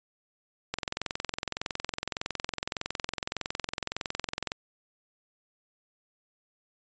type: click train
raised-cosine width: 0.2 ms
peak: -13 dBFS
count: 83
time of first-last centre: 0.74-4.519 s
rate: 21.7 Hz
effects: resampled to 16000 Hz